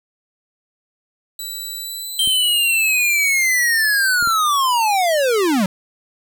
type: tone with pitch glide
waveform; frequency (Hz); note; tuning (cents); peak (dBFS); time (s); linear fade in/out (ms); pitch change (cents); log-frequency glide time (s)
15% pulse; 3951 to 4259; B7 to C8; 0 to +30; -20; 1.39-4.15; 2; +130; 1.76-3.71
type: linear sweep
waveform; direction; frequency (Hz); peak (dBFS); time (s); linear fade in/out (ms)
square; down; 3170 to 177.6; -15; 2.19-5.66; 2
type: clicks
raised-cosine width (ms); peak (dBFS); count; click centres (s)
3; -21; 3; 2.275 / 4.226 / 4.274
effects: none